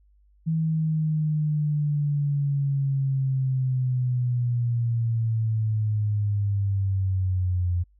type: linear sweep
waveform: sine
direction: down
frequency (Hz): 161.8 to 87.31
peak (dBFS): -21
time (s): 0.46-7.84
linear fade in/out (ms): 20
effects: added 50 Hz sine -56 dBFS peak until 7.99 s